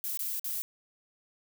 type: noise with dropouts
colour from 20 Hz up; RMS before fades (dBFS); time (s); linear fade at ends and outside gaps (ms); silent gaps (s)
violet; -34; 0.04-0.62; 0; 0.173-0.192 / 0.396-0.444
effects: none